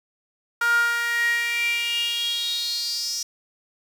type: tone with high-pass filter sweep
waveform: sawtooth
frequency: 470.8 Hz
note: A#4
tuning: 17 cents sharp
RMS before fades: -24 dBFS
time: 0.61-3.23 s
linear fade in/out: 5 ms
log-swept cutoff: 1300 to 5600 Hz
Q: 8.6
effects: none